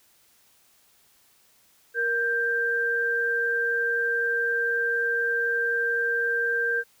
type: tone pair together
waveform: sine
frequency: 469.4 / 1579 Hz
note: A#4 / G6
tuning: +12 / +12 cents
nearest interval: octave + major sixth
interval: 2100 cents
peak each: -29 / -23 dBFS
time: 1.94-6.84 s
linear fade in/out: 50 ms
effects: white hiss -61 dBFS RMS until 7 s